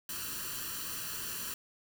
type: noise with comb filter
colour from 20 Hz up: white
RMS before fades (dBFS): -39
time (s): 0.09-1.54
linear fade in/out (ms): 2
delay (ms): 0.69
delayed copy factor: +0.75
effects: none